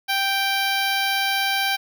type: tone with notch filter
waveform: 10% pulse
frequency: 784 Hz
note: G5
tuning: in tune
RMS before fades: -22 dBFS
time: 0.08-1.77 s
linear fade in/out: 20 ms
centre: 8100 Hz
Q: 1.3
effects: none